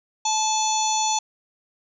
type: harmonic tone with a mistuned harmonic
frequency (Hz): 868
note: A5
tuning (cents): -24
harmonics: 1 / 3 / 4 / 5 / 6 / 7 / 8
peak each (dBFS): -22 / -35 / -31 / -32 / -39 / -27 / -28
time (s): 0.25-1.19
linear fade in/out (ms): 5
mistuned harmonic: 6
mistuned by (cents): +110
effects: none